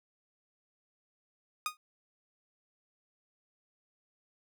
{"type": "tone with exponential decay", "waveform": "sawtooth", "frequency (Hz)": 1238, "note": "D#6", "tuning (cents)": -9, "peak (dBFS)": -24, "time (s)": [1.66, 1.77], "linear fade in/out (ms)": 1, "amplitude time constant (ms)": 22, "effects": []}